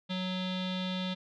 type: tone with low-pass filter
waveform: square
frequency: 185 Hz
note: F#3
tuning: in tune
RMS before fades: -34 dBFS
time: 0.09-1.15 s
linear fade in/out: 20 ms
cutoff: 3600 Hz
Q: 7.4
effects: none